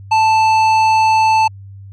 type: tone with tanh clipping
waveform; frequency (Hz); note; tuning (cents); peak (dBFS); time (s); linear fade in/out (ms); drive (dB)
triangle; 880; A5; 0; -11; 0.11-1.48; 10; 16
effects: added 98 Hz sine -32 dBFS peak until 1.92 s